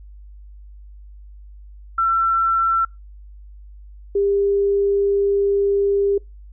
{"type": "tone pair in turn", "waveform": "sine", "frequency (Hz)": [1346, 400.2], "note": ["E6", "G4"], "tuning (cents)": [36, 36], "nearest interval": "octave + major sixth", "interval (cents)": 2100, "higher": "first", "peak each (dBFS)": -15, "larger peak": "neither", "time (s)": [[1.98, 2.85], [4.15, 6.18]], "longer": "second", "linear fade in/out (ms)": 5, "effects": ["noise-tail reverb RT60 0.2 s tail -25 dB re dry", "added 50 Hz sine -38 dBFS peak until 6.52 s"]}